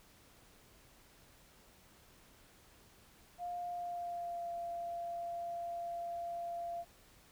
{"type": "tone with pitch glide", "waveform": "sine", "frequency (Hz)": [705, 688.1], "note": ["F5", "F5"], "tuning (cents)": [16, -26], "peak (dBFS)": -38, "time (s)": [3.38, 6.85], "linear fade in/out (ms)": 50, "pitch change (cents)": -42, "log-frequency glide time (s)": [3.68, 4.5], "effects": ["pink hiss -63 dBFS RMS until 7.31 s"]}